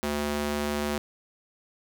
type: tone with high-pass filter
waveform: square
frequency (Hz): 73.42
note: D2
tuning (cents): 0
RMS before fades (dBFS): -29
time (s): 0.03-0.98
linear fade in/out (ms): 0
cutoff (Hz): 220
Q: 0.8
effects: none